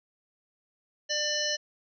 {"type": "harmonic tone", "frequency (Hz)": 596, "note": "D5", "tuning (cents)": 25, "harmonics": [1, 3, 5, 7, 9, 10], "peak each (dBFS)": [-34, -34, -34, -34, -34, -34], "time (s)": [1.09, 1.57], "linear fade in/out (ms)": 20, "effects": []}